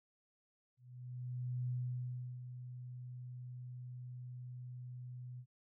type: tone with ADSR envelope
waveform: sine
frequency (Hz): 124.5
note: B2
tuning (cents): +14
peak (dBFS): -35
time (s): 0.77-5.46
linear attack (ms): 920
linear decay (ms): 710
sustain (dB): -10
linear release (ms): 69
effects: none